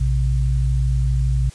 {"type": "tone pair together", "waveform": "sine", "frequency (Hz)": [58.33, 130.81], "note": ["A#1", "C3"], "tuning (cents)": [2, 0], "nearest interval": "octave + major second", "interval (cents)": 1398, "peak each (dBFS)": [-17, -20], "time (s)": [0, 1.5], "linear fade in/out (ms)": 10, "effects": ["white hiss -46 dBFS RMS until 1.54 s", "resampled to 22050 Hz"]}